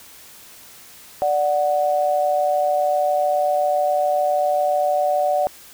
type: tone pair together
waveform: sine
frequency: 587.3 / 740 Hz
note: D5 / F#5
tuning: 0 / 0 cents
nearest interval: major third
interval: 400 cents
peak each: -19 / -19 dBFS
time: 1.22-5.47 s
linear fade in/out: 0 ms
effects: white hiss -44 dBFS RMS until 5.73 s